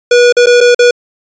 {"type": "tone with dropouts", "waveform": "square", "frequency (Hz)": 485.3, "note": "B4", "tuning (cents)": -30, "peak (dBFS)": -4, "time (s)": [0.11, 0.91], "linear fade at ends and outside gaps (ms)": 5, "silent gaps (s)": [[0.325, 0.367], [0.46, 0.468], [0.606, 0.61], [0.747, 0.791]], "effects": ["resampled to 16000 Hz"]}